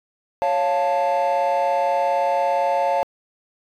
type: chord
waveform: triangle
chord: Db augmented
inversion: none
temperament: equal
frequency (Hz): 554.4 / 698.5 / 880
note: Db5 / F5 / A5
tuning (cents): 0 / 0 / 0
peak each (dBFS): -19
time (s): 0.42-3.03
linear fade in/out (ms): 0
effects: tanh soft clip ceiling -11 dBFS